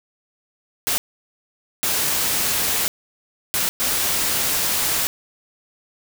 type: noise bursts at uneven times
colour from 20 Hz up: white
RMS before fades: -21 dBFS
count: 4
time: 0.87-0.98 / 1.83-2.88 / 3.54-3.69 / 3.8-5.07 s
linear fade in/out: 0 ms
effects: none